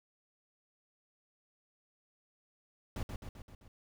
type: noise with echo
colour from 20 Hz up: brown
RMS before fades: -37 dBFS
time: 2.96-3.03 s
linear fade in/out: 2 ms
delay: 130 ms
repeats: 5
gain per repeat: -4 dB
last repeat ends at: 3.68 s
effects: none